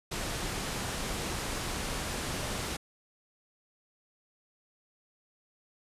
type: low-pass noise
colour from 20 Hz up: pink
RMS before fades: -35 dBFS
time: 0.11-2.77 s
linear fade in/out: 10 ms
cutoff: 11000 Hz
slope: 24 dB/octave
effects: resampled to 32000 Hz